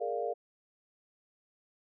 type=chord; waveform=sine; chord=Bb dominant seventh; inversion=third; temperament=equal with one note detuned; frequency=415.3 / 464.6 / 587.3 / 698.5 Hz; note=Ab4 / Bb4 / D5 / F5; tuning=0 / -6 / 0 / 0 cents; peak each=-38 / -35 / -38 / -36 dBFS; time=0-0.34 s; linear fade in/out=20 ms; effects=none

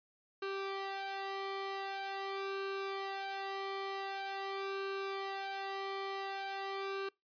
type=tone with flanger; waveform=sawtooth; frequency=390.7 Hz; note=G4; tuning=6 cents flat; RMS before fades=-40 dBFS; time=0.42-7.09 s; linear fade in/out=5 ms; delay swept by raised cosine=0.73 to 1.64 ms; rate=0.45 Hz; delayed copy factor=+0.75; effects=noise-tail reverb RT60 0.2 s tail -25 dB re dry + resampled to 11025 Hz

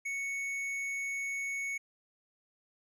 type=tone with tanh clipping; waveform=triangle; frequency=2217 Hz; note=C#7; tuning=in tune; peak=-35 dBFS; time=0.05-1.78 s; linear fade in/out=10 ms; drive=13 dB; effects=none

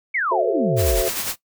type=exponential sweep; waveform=sine; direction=down; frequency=2300 to 36.71 Hz; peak=-19 dBFS; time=0.14-1.02 s; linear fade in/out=10 ms
type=chord; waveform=sine; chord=F# half-diminished seventh; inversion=none; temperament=just; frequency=370 / 444 / 532.8 / 666 Hz; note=F#4 / A4 / C5 / E5; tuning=0 / +16 / +31 / +18 cents; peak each=-24 dBFS; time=0.31-1.09 s; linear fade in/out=10 ms
type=noise with tremolo; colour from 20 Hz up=white; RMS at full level=-24 dBFS; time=0.76-1.36 s; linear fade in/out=50 ms; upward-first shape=sine; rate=9.9 Hz; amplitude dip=45%
effects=noise-tail reverb RT60 0.1 s tail -17 dB re dry

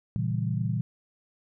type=chord; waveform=sine; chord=A# diminished seventh; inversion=none; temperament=equal; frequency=116.54 / 138.59 / 164.81 / 196 Hz; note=A#2 / C#3 / E3 / G3; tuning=0 / 0 / 0 / 0 cents; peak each=-28 / -33 / -31 / -34 dBFS; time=0.16-0.81 s; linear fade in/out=0 ms; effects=none

